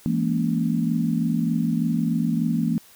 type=chord; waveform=sine; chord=A# half-diminished seventh; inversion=second; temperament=just; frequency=167.82 / 209.8 / 233.1 / 279.7 Hz; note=E3 / G#3 / A#3 / C#4; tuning=+31 / +18 / 0 / +16 cents; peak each=-24 / -28 / -23 / -29 dBFS; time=0.06-2.78 s; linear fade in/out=0 ms; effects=white hiss -51 dBFS RMS until 2.95 s